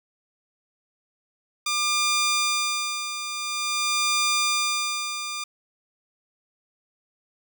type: tone with tremolo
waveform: 10% pulse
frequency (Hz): 1200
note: D6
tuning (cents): +37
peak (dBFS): -12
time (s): 1.66-5.44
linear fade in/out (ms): 5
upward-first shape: sine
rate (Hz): 0.48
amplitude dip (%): 65
effects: none